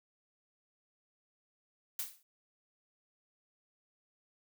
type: noise with exponential decay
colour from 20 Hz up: blue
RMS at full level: -34 dBFS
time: 1.99-2.23 s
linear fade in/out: 2 ms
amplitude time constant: 51 ms
effects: none